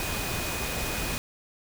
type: tone in noise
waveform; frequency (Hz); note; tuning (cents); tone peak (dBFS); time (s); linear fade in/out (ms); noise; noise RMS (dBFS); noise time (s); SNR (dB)
sine; 2489; D#7; 0; -38; 0-1.18; 0; pink; -31; 0-1.18; -10
effects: none